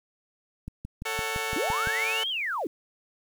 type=click train; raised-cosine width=5 ms; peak=-23 dBFS; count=8; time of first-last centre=0.68-1.873 s; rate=5.87 Hz
type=chord; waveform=10% pulse; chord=F# minor; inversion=first; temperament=just; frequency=444 / 555 / 740 Hz; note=A4 / C#5 / F#5; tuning=+16 / +2 / 0 cents; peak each=-23 / -29 / -28 dBFS; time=1.05-2.24 s; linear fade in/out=10 ms
type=linear two-way sweep; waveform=sine; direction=up then down; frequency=254.1 to 3308 to 254.1 Hz; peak=-27 dBFS; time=1.56-2.67 s; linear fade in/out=2 ms; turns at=2.29 s
effects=9-bit